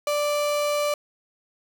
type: tone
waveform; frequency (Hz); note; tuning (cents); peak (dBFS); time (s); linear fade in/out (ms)
35% pulse; 587.3; D5; 0; -20; 0.07-0.94; 2
effects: none